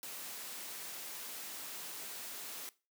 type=noise; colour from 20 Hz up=white; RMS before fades=-45 dBFS; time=0.03-2.69 s; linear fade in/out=0 ms; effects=noise-tail reverb RT60 0.3 s tail -19 dB re dry + high-pass 200 Hz 12 dB/octave